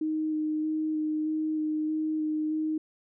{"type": "tone with vibrato", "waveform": "sine", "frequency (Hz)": 310, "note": "D#4", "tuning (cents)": -6, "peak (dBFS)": -26, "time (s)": [0.01, 2.78], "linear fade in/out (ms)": 5, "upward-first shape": "square", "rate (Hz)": 1.6, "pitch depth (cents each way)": 10, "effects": []}